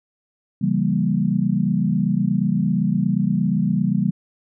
sine chord, C# diminished seventh, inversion none, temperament equal with one note detuned, 138.59 / 167.89 / 196 / 233.1 Hz, C#3 / E3 / G3 / Bb3, 0 / +32 / 0 / 0 cents, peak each -25 / -22 / -20 / -24 dBFS, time 0.61-4.11 s, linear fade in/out 10 ms, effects none

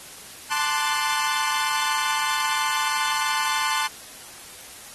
sawtooth chord, D dominant seventh, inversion second, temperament equal, 880 / 1046.5 / 1174.7 / 1480 Hz, A5 / C6 / D6 / F#6, 0 / 0 / 0 / 0 cents, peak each -23 / -23 / -27 / -26 dBFS, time 0.5-3.88 s, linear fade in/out 20 ms, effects white hiss -42 dBFS RMS until 4.94 s + AAC 32 kbps

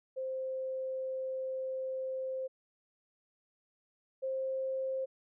sine tone pair in turn, 523.3 / 528.2 Hz, C5 / C5, 0 / +16 cents, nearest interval unison, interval 16 cents, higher second, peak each -34 / -32 dBFS, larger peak second, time 0.16-2.48 / 4.22-5.06 s, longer first, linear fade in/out 20 ms, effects none

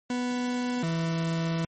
40% pulse tone pair in turn, 246.9 / 164.79 Hz, B3 / E3, 0 / 0 cents, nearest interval perfect fifth, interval 700 cents, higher first, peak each -26 / -25 dBFS, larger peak second, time 0.1-0.83 / 0.83-1.65 s, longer second, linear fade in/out 2 ms, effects MP3 32 kbps

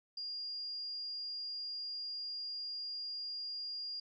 sine tone, 4823 Hz, D8, 45 cents sharp, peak -39 dBFS, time 0.17-4 s, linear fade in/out 5 ms, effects none

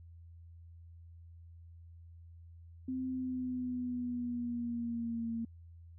sine tone with pitch glide, 258.5 to 229 Hz, C4 to A#3, -21 to -31 cents, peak -34 dBFS, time 2.88-5.45 s, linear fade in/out 5 ms, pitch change -210 cents, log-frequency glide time 3.1-5.3 s, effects added 84 Hz sine -51 dBFS peak until 5.98 s

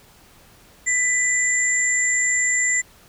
sine tone pair together, 1989 / 7262 Hz, B6 / A#8, +12 / -46 cents, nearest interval octave + minor seventh, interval 2242 cents, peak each -20 dBFS, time 0.86-2.82 s, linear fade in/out 20 ms, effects pink hiss -51 dBFS RMS until 3.08 s

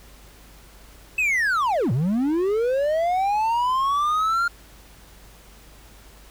triangle linear two-way sweep, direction down then up, 2637 to 110 to 1411 Hz, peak -17 dBFS, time 1.18-4.48 s, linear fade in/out 5 ms, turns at 1.92 s, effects added 50 Hz sine -48 dBFS peak until 6.3 s + pink hiss -50 dBFS RMS until 6.3 s

